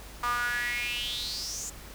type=tone with high-pass filter sweep; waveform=sawtooth; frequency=241.6 Hz; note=B3; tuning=38 cents flat; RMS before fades=-32 dBFS; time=0.23-1.7 s; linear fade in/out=5 ms; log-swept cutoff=1100 to 7200 Hz; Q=7.3; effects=added 50 Hz sine -47 dBFS peak until 1.94 s + pink hiss -47 dBFS RMS until 1.94 s